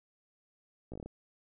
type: slowing click train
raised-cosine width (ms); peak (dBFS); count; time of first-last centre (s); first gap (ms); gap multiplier
2; -30; 7; 0.92-1.06; 16; 1.15
effects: none